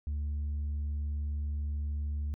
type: tone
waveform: sine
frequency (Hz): 73.42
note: D2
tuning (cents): 0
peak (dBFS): -28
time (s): 0.07-2.34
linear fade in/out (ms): 0
effects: tanh soft clip ceiling -30 dBFS